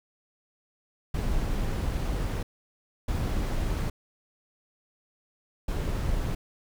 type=noise bursts at uneven times; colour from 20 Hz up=brown; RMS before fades=-28 dBFS; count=3; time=1.14-2.43 / 3.08-3.9 / 5.68-6.35 s; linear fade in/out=5 ms; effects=none